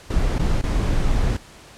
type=noise with dropouts; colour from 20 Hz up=brown; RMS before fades=-19 dBFS; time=0.1-1.37 s; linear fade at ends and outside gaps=5 ms; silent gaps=0.384-0.393 / 0.615-0.636 s; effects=pink hiss -45 dBFS RMS until 1.77 s + low-pass 9000 Hz 12 dB/octave